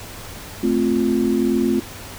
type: chord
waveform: sine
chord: F major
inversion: first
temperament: equal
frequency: 220 / 261.6 / 349.2 Hz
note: A3 / C4 / F4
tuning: 0 / 0 / 0 cents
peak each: -20 dBFS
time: 0.63-1.8 s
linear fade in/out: 5 ms
effects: added 99 Hz sine -43 dBFS peak until 2.18 s + pink hiss -36 dBFS RMS until 2.18 s